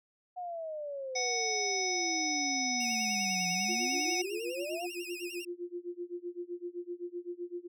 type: exponential two-way sweep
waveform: sine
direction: down then up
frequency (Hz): 734 to 174.61 to 734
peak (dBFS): -36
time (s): 0.36-4.87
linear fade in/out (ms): 20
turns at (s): 3.51
type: harmonic tone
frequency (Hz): 740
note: F#5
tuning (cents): 0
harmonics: 1 / 3 / 5 / 7 / 8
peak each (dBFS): -37 / -35 / -45 / -35 / -36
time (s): 1.15-4.22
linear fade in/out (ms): 10
type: tone with vibrato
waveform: sawtooth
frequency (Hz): 2637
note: E7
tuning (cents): 0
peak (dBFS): -38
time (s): 2.8-5.45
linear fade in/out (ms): 5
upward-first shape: sine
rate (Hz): 10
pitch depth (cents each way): 120
type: tone with tremolo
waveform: sine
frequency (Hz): 351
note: F4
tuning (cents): +9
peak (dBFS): -34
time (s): 3.68-7.68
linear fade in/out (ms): 20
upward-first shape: sine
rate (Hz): 7.8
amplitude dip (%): 95
effects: none